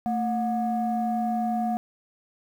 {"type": "tone pair together", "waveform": "sine", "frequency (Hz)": [224.2, 724], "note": ["A3", "F#5"], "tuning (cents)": [33, -38], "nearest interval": "octave + minor sixth", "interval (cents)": 2029, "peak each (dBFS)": -25, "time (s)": [0.06, 1.77], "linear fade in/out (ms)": 0, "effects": ["tanh soft clip ceiling -18 dBFS", "9-bit"]}